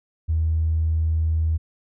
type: tone with tanh clipping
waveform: triangle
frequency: 80 Hz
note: D#2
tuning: 49 cents sharp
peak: -18 dBFS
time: 0.28-1.58 s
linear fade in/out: 20 ms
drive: 4 dB
effects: none